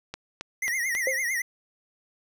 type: click train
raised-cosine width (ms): 0.2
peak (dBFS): -17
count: 4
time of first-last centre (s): 0.14-0.951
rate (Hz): 3.7
type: tone with vibrato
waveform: square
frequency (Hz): 1996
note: B6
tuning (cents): +18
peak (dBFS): -26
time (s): 0.62-1.42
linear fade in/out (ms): 5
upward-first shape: triangle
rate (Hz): 8.9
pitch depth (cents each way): 150
type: tone with exponential decay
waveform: sine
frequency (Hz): 526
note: C5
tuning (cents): +9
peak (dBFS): -21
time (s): 1.07-1.24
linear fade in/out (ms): 2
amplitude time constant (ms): 36
effects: none